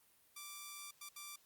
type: tone bursts at uneven times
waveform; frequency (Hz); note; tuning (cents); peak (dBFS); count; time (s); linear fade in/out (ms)
5% pulse; 1173; D6; -2; -36; 3; 0.36-0.91 / 1.01-1.09 / 1.16-1.36; 5
effects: white hiss -70 dBFS RMS until 1.45 s + Opus 32 kbps